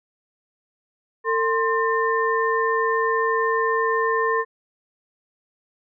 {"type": "tone cluster", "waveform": "sine", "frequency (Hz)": [450.9, 1049, 1802], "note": ["A4", "C6", "A6"], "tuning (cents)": [42, 4, 41], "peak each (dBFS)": [-22, -22, -25], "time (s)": [1.24, 4.45], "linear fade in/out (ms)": 50, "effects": []}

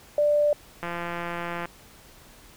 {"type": "tone", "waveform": "sine", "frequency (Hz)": 590, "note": "D5", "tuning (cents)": 8, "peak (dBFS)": -18, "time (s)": [0.18, 0.53], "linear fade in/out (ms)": 2}
{"type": "click train", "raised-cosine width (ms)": 0.5, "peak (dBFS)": -17, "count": 143, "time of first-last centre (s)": [0.83, 1.656], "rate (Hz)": 172}
{"effects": ["pink hiss -51 dBFS RMS until 2.56 s"]}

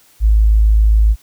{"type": "tone", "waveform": "sine", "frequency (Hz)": 53.6, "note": "A1", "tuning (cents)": -45, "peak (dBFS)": -7, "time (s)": [0.2, 1.16], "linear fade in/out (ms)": 50, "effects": ["white hiss -50 dBFS RMS until 1.22 s"]}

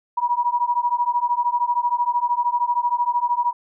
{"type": "beating tone pair", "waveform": "sine", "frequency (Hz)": [958, 971], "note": ["A#5", "B5"], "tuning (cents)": [47, -30], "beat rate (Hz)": 13, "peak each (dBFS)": -21, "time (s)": [0.17, 3.53], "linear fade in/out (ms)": 10, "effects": []}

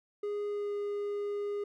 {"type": "tone with pitch glide", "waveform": "triangle", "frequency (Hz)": [412.4, 409.3], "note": ["G#4", "G#4"], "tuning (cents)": [-12, -25], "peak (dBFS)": -30, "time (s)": [0.23, 1.64], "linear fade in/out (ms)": 5, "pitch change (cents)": -13, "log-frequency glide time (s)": [0.48, 0.73], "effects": []}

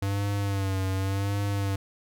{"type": "tone with vibrato", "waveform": "square", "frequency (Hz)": 98, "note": "G2", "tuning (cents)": 0, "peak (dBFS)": -26, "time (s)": [0.02, 1.76], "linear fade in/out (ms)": 5, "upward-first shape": "sine", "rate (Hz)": 0.89, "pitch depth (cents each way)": 54, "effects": []}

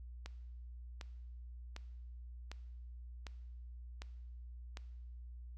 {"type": "click train", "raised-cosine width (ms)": 0.2, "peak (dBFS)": -29, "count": 7, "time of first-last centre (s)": [0.26, 4.771], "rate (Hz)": 1.33, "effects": ["noise-tail reverb RT60 1.0 s tail -17 dB re dry", "added 60 Hz sine -47 dBFS peak until 5.57 s"]}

